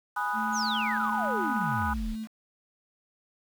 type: chord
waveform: sine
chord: G# minor seventh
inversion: none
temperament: equal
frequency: 830.6 / 987.8 / 1244.5 / 1480 Hz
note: G#5 / B5 / D#6 / F#6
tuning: 0 / 0 / 0 / 0 cents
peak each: -32 dBFS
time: 0.16-1.94 s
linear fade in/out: 10 ms
type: tone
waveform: sine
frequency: 220 Hz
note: A3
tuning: in tune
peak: -32 dBFS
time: 0.33-2.28 s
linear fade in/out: 50 ms
type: exponential sweep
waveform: sine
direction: down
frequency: 7040 to 30.87 Hz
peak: -30 dBFS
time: 0.52-2.16 s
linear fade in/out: 50 ms
effects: tanh soft clip ceiling -18 dBFS + 8-bit